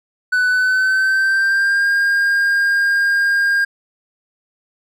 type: tone with pitch glide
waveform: triangle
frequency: 1495 to 1611.6 Hz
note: F#6 to G6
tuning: +17 to +48 cents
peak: -11 dBFS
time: 0.32-3.65 s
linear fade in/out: 10 ms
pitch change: +131 cents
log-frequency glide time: 0.49-1.87 s
effects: none